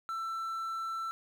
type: tone with quantisation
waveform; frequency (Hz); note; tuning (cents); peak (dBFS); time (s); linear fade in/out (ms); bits
triangle; 1335; E6; +22; -32; 0.09-1.11; 0; 10
effects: none